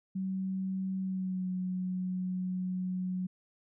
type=tone with pitch glide; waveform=sine; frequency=189.7 to 183.87 Hz; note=F#3 to F#3; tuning=+43 to -11 cents; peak=-31 dBFS; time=0.15-3.27 s; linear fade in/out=10 ms; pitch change=-54 cents; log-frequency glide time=1-1.49 s; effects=none